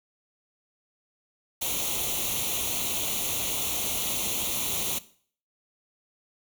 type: noise with comb filter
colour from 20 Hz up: white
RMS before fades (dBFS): -29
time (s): 1.61-4.99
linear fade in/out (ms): 10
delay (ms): 0.3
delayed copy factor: +0.8
effects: noise-tail reverb RT60 0.5 s tail -17 dB re dry